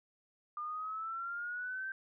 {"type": "exponential sweep", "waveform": "sine", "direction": "up", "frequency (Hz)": [1200, 1568], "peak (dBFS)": -37, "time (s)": [0.57, 1.92], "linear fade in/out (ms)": 2, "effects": []}